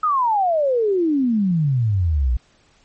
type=exponential sweep; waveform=sine; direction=down; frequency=1291 to 56.5 Hz; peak=-15 dBFS; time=0.03-2.37 s; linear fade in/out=5 ms; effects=pink hiss -57 dBFS RMS until 2.84 s + MP3 32 kbps